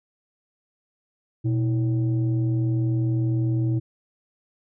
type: tone pair together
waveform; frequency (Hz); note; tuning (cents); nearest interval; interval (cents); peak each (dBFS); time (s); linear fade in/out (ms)
sine; 120.9 / 322.8; B2 / E4; -36 / -36; octave + perfect fourth; 1700; -19 / -26; 1.44-3.8; 20
effects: tanh soft clip ceiling -16 dBFS